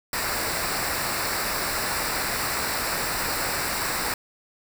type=noise with comb filter; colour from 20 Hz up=pink; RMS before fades=-27 dBFS; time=0.13-4.14 s; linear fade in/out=2 ms; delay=0.31 ms; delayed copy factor=-0.7; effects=none